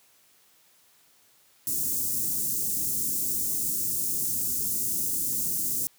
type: band-stop noise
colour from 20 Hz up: white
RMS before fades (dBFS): -28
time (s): 1.67-5.87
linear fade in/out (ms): 0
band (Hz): 340 to 6700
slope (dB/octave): 24
effects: white hiss -61 dBFS RMS until 5.98 s + high-pass 80 Hz 12 dB/octave